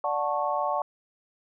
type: chord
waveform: sine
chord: D major seventh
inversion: none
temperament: just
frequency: 587.3 / 734.2 / 881 / 1101.2 Hz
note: D5 / F#5 / A5 / C#6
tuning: 0 / -14 / +2 / -12 cents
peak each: -30 dBFS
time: 0.04-0.82 s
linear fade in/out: 2 ms
effects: none